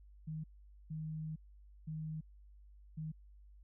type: tone bursts at uneven times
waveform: sine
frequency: 156.8 Hz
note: D#3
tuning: 14 cents sharp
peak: -39 dBFS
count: 4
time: 0.27-0.44 / 0.9-1.36 / 1.87-2.21 / 2.97-3.12 s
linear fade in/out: 10 ms
effects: added 50 Hz sine -56 dBFS peak until 3.63 s